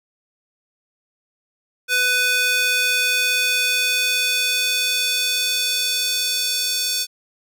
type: tone with high-pass filter sweep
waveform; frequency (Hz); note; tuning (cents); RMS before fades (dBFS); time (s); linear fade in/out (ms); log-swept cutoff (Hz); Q
square; 498.3; B4; +15; -20; 1.88-7.07; 50; 1800 to 4400; 1.6
effects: none